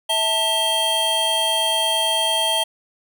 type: tone cluster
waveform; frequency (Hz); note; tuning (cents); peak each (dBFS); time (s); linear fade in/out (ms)
square; 651 / 887 / 3206; E5 / A5 / G7; -22 / +14 / +38; -26 / -25 / -20; 0.09-2.64; 10
effects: none